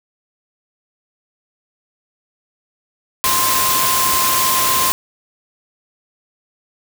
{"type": "tone in noise", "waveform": "sine", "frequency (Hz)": 1046.5, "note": "C6", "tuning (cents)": 0, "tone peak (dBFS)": -18, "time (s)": [3.24, 4.92], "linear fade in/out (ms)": 0, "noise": "white", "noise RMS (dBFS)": -17, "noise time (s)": [3.24, 4.92], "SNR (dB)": -4, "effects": []}